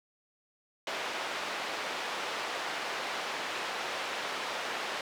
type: band-pass noise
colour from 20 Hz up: pink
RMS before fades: -36 dBFS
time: 0.87-5.01 s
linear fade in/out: 2 ms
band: 580 to 3800 Hz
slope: 12 dB/octave
effects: none